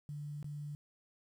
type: tone with dropouts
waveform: sine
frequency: 147 Hz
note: D3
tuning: 2 cents sharp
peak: -40 dBFS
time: 0.09-0.75 s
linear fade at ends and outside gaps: 0 ms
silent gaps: 0.428-0.444 s
effects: 11-bit